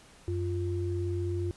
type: tone pair together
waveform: sine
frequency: 92.63 / 349 Hz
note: F#2 / F4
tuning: +2 / -1 cents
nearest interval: octave + major seventh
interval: 2297 cents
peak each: -30 / -33 dBFS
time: 0.28-1.51 s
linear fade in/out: 0 ms
effects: pink hiss -56 dBFS RMS until 1.56 s + resampled to 24000 Hz